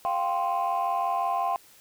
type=chord; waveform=sine; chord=F suspended second; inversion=none; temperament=equal; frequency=698.5 / 784 / 1046.5 Hz; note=F5 / G5 / C6; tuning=0 / 0 / 0 cents; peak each=-27 dBFS; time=0.05-1.56 s; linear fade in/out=0 ms; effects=tanh soft clip ceiling -19 dBFS + white hiss -55 dBFS RMS until 1.8 s